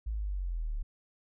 sine linear sweep, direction down, 55.7 to 34.41 Hz, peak -31 dBFS, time 0.06-0.83 s, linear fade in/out 10 ms, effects none

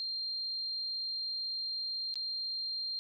sine tone with dropouts, 4186 Hz, C8, in tune, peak -34 dBFS, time 0-2.99 s, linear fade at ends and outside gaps 0 ms, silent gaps 2.141-2.156 s, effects none

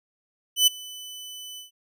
sawtooth tone with ADSR envelope, 3000 Hz, F#7, 23 cents sharp, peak -10 dBFS, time 0.56-1.71 s, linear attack 110 ms, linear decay 14 ms, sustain -24 dB, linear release 130 ms, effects none

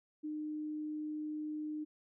sine tone, 304.5 Hz, D#4, 37 cents flat, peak -37 dBFS, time 0.23-1.85 s, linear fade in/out 20 ms, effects none

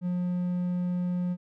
triangle tone, 178.5 Hz, F3, 38 cents sharp, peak -24 dBFS, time 0.01-1.37 s, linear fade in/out 50 ms, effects none

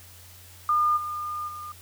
sine tone with level steps, 1211 Hz, D#6, 47 cents flat, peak -19 / -29 / -35 dBFS, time 0.69-1.72 s, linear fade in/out 2 ms, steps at 0.96 / 1.47 s, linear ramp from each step 20 ms, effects added 90 Hz sine -50 dBFS peak until 1.81 s + white hiss -50 dBFS RMS until 1.81 s

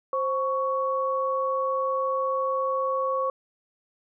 sine tone pair together, 526.2 / 1115 Hz, C5 / C#6, +10 / +10 cents, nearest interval octave + minor second, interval 1300 cents, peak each -26 dBFS, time 0.13-3.3 s, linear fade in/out 2 ms, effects none

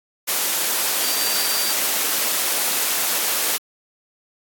sine tone in noise, 4699 Hz, D8, in tune, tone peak -26 dBFS, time 1.03-1.74 s, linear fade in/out 20 ms, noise white, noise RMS -21 dBFS, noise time 0.27-3.58 s, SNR -8 dB, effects high-pass 300 Hz 12 dB/octave + AAC 64 kbps

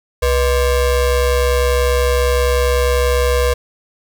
square ring-modulated tone, 277.2 Hz, C#4, in tune, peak -10 dBFS, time 0.22-3.54 s, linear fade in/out 10 ms, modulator 212 Hz, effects 8-bit

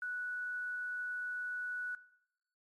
sine tone with quantisation, 1476 Hz, F#6, 5 cents flat, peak -36 dBFS, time 0.02-1.95 s, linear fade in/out 2 ms, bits 11, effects noise-tail reverb RT60 0.8 s tail -18 dB re dry + MP3 48 kbps

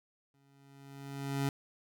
25% pulse tone with exponential growth, 138.59 Hz, C#3, in tune, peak -25 dBFS, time 0.34-1.49 s, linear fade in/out 2 ms, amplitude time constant 250 ms, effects none

